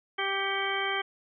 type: harmonic tone with a mistuned harmonic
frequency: 392 Hz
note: G4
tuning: in tune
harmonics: 1 / 2 / 3 / 4 / 5 / 6 / 8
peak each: -35 / -35 / -35 / -35 / -35 / -35 / -35 dBFS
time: 0.18-1.02 s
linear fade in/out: 10 ms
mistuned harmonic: 6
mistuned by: -67 cents
effects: none